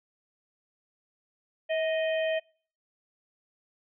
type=harmonic tone with a mistuned harmonic; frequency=622 Hz; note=D#5; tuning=1 cent flat; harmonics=1 / 3 / 4 / 5; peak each=-26 / -36 / -38 / -40 dBFS; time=1.69-2.4 s; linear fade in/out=20 ms; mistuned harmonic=1; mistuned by=+50 cents; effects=noise-tail reverb RT60 0.5 s tail -26 dB re dry